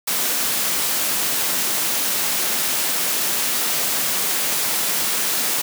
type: high-pass noise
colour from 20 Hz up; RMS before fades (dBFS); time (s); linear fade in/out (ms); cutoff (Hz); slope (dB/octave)
white; -21; 0.07-5.62; 10; 140; 24
effects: none